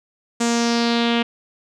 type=tone with low-pass filter sweep; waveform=sawtooth; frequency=234.6 Hz; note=A#3; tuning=11 cents sharp; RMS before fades=-19 dBFS; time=0.4-1.23 s; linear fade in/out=10 ms; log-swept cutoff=7500 to 3000 Hz; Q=3.3; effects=none